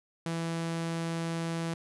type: tone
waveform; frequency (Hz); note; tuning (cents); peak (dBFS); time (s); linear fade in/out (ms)
sawtooth; 165.9; E3; +11; -27; 0.26-1.74; 2
effects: resampled to 24000 Hz